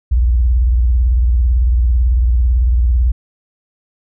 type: tone with vibrato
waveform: sine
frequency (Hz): 60.1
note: B1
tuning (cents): -46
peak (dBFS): -9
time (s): 0.11-3.12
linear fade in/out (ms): 10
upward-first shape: sine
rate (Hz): 18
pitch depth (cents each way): 220
effects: none